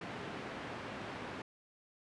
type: band-pass noise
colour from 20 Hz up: pink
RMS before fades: -44 dBFS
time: 0.01-1.42 s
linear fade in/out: 5 ms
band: 150 to 2400 Hz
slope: 12 dB/octave
effects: resampled to 24000 Hz